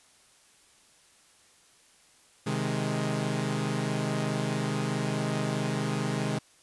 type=chord; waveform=sawtooth; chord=Ab major; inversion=first; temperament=equal; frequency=130.81 / 155.56 / 207.7 Hz; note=C3 / Eb3 / Ab3; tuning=0 / 0 / 0 cents; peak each=-28 dBFS; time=2.46-6.39 s; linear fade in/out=10 ms; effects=white hiss -60 dBFS RMS until 6.62 s + resampled to 24000 Hz